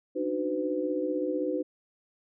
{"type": "tone cluster", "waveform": "sine", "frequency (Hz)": [290.1, 305.8, 371.1, 504], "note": ["D4", "D#4", "F#4", "B4"], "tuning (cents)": [-21, -30, 5, 35], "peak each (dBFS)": [-38, -31, -33, -31], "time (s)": [0.15, 1.63], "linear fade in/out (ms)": 20, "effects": []}